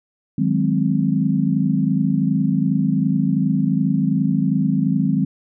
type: chord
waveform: sine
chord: Ab dominant seventh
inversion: second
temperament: equal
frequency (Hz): 155.56 / 185 / 207.7 / 261.6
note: Eb3 / Gb3 / Ab3 / C4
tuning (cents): 0 / 0 / 0 / 0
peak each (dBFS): -21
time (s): 0.38-5.25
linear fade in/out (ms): 5
effects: none